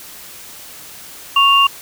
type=tone pair together; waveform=sine; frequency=1108.7 / 2794 Hz; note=C#6 / F7; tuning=0 / 0 cents; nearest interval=octave + major third; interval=1600 cents; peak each=-11 dBFS; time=1.36-1.67 s; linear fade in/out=5 ms; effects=white hiss -36 dBFS RMS until 1.81 s